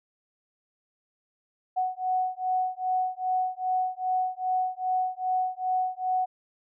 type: beating tone pair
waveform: sine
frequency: 740 / 742.5 Hz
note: F#5 / F#5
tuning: 0 / +6 cents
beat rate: 2.5 Hz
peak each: -28 dBFS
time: 1.76-6.26 s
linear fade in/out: 20 ms
effects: none